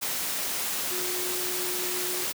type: tone in noise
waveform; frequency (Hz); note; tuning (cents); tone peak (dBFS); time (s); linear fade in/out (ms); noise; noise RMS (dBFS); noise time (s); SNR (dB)
sine; 361.7; F#4; -39; -35; 0.9-2.25; 20; white; -30; 0.01-2.33; -8
effects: high-pass 150 Hz 12 dB/octave